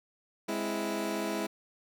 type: chord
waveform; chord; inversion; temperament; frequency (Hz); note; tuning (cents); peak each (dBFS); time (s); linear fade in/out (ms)
20% pulse; Ab augmented; none; equal; 207.7 / 261.6 / 329.6; Ab3 / C4 / E4; 0 / 0 / 0; -30 / -35 / -29; 0.48-1.47; 10
effects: none